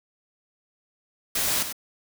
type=noise with echo; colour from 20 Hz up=white; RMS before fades=-25 dBFS; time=1.35-1.63 s; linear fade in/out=5 ms; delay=97 ms; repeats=1; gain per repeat=-8 dB; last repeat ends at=1.727 s; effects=none